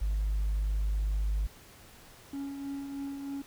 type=tone; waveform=sine; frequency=51.2 Hz; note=G#1; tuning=24 cents flat; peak=-25 dBFS; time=0.01-1.47 s; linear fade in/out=10 ms
type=tone with tremolo; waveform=triangle; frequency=278.1 Hz; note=C#4; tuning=6 cents sharp; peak=-31 dBFS; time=2.33-3.42 s; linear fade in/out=5 ms; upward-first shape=triangle; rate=3.2 Hz; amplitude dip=45%
effects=tanh soft clip ceiling -24 dBFS + pink hiss -54 dBFS RMS until 3.46 s